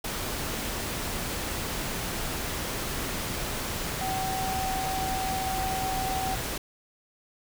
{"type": "tone in noise", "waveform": "sine", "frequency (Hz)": 761, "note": "F#5", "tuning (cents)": 48, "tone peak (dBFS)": -29, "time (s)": [4.01, 6.35], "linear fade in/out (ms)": 5, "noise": "pink", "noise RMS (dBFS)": -32, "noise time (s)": [0.04, 6.58], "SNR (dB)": 0, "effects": []}